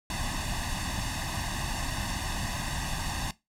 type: noise with comb filter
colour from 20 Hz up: pink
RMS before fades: -32 dBFS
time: 0.1-3.31 s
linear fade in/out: 2 ms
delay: 1.1 ms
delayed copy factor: +0.95
effects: noise-tail reverb RT60 0.2 s tail -18 dB re dry + low-pass 10000 Hz 12 dB/octave